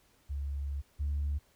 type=tone pair in turn; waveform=sine; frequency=70.4 / 72.17 Hz; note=C#2 / D2; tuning=+27 / -30 cents; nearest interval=unison; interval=43 cents; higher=second; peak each=-32 / -28 dBFS; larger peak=second; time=0.29-0.82 / 0.99-1.39 s; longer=first; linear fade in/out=20 ms; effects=tanh soft clip ceiling -26 dBFS + pink hiss -67 dBFS RMS until 1.55 s